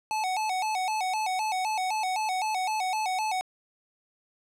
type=tone with vibrato; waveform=square; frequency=803 Hz; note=G5; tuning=41 cents sharp; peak=-27 dBFS; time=0.11-3.41 s; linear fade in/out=0 ms; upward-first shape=square; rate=3.9 Hz; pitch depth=130 cents each way; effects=low-pass 10000 Hz 12 dB/octave

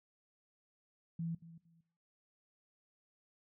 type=tone with echo; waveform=sine; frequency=166.2 Hz; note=E3; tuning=15 cents sharp; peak=-36 dBFS; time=1.19-1.35 s; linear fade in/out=5 ms; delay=230 ms; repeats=2; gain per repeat=-15 dB; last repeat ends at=1.81 s; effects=noise-tail reverb RT60 0.9 s tail -20 dB re dry

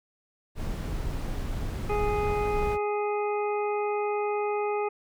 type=noise; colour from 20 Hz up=brown; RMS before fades=-31 dBFS; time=0.55-2.78 s; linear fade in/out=50 ms
type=harmonic tone; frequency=415.3 Hz; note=G#4; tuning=in tune; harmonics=1 / 2 / 3 / 5 / 6; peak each=-27 / -31 / -36 / -43 / -41 dBFS; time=1.89-4.89 s; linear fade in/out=10 ms
effects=none

